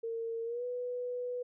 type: tone with pitch glide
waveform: sine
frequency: 457.3 to 493 Hz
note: A#4 to B4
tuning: -33 to -3 cents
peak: -34 dBFS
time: 0.03-1.43 s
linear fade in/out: 10 ms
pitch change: +130 cents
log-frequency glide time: 0.44-0.64 s
effects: none